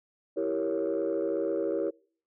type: chord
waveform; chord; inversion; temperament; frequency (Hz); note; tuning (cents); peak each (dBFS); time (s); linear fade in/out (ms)
sine; E diminished seventh; none; equal; 329.6 / 392 / 466.2 / 554.4; E4 / G4 / Bb4 / Db5; 0 / 0 / 0 / 0; -31; 0.36-1.91; 20
effects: noise-tail reverb RT60 0.5 s tail -26 dB re dry + tanh soft clip ceiling -21 dBFS